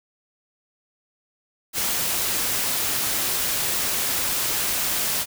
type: noise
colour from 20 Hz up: white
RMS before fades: -24 dBFS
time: 1.73-5.26 s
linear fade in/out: 50 ms
effects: none